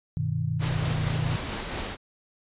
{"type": "chord", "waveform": "sine", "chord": "G augmented", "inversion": "none", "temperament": "equal", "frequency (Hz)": [98, 123.47, 155.56], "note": ["G2", "B2", "D#3"], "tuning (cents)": [0, 0, 0], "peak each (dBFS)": [-31, -29, -28], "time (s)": [0.17, 1.36], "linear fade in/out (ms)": 0}
{"type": "noise with tremolo", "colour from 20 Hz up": "pink", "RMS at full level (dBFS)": -31, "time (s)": [0.59, 1.97], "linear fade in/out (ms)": 50, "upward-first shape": "triangle", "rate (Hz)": 4.4, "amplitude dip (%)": 30}
{"effects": ["resampled to 8000 Hz"]}